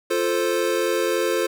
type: chord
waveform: square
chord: F major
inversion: none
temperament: equal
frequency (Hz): 349.2 / 440 / 523.3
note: F4 / A4 / C5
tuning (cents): 0 / 0 / 0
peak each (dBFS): -25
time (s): 0.1-1.47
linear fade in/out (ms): 10
effects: none